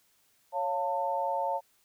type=chord; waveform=sine; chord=Db augmented; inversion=none; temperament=equal with one note detuned; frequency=554.4 / 698.5 / 894.9 Hz; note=Db5 / F5 / A5; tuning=0 / 0 / +29 cents; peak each=-33 / -34 / -30 dBFS; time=0.52-1.61 s; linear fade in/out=50 ms; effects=white hiss -68 dBFS RMS until 1.84 s